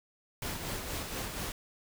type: noise with tremolo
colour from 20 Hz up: pink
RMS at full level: -36 dBFS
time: 0.42-1.52 s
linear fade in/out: 2 ms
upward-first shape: sine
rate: 4.2 Hz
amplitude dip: 40%
effects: none